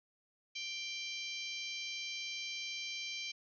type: harmonic tone with a mistuned harmonic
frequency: 784 Hz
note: G5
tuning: in tune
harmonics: 3 / 4 / 5 / 6 / 7 / 8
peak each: -43 / -45 / -47 / -49 / -50 / -51 dBFS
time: 0.55-3.32 s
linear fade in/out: 10 ms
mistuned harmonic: 5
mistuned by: +43 cents
effects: none